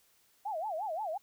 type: tone with vibrato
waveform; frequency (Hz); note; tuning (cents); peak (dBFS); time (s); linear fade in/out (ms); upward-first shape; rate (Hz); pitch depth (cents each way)
sine; 740; F#5; 0; -33; 0.45-1.18; 10; sine; 5.7; 300
effects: white hiss -68 dBFS RMS until 1.22 s